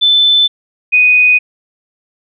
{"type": "tone pair in turn", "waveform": "sine", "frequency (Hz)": [3520, 2489], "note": ["A7", "D#7"], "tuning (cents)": [0, 0], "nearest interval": "tritone", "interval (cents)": 600, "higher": "first", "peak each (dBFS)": [-6, -5], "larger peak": "second", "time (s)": [[0.01, 0.48], [0.92, 1.39]], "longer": "neither", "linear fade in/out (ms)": 20, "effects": []}